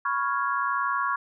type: chord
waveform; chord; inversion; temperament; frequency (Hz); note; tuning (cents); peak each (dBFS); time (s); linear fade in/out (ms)
sine; C# dominant seventh; third; equal; 987.8 / 1108.7 / 1396.9 / 1661.2; B5 / C#6 / E#6 / G#6; 0 / 0 / 0 / 0; -32 / -26 / -30 / -32; 0.05-1.16; 5
effects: none